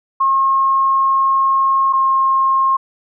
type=tone pair in turn; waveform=sine; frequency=1078 / 1069.9 Hz; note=C#6 / C6; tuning=-49 / +38 cents; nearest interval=unison; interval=13 cents; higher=first; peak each=-11 dBFS; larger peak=neither; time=0.2-1.93 / 1.93-2.77 s; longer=first; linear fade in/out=10 ms; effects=none